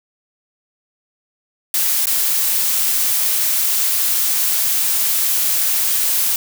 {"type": "noise with dropouts", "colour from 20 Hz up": "blue", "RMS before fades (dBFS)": -17, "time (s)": [1.74, 6.36], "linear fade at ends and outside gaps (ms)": 2, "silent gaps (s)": [2.057, 2.069], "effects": []}